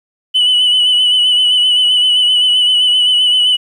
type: tone with vibrato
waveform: sine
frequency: 2980 Hz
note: F#7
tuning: 12 cents sharp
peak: -6 dBFS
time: 0.34-3.57 s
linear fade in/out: 20 ms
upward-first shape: sine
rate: 7.7 Hz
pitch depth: 36 cents each way
effects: tanh soft clip ceiling -6 dBFS + 8-bit